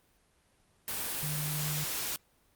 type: tone in noise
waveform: sine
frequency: 150 Hz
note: D3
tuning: 37 cents sharp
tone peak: -34 dBFS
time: 1.23-1.84 s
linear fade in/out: 0 ms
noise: white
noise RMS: -35 dBFS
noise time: 0.88-2.16 s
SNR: -2 dB
effects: pink hiss -68 dBFS RMS until 2.55 s + Opus 32 kbps